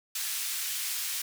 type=band-pass noise; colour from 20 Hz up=white; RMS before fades=-33 dBFS; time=0.15-1.22 s; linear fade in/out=5 ms; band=1900 to 16000 Hz; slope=12 dB/octave; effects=none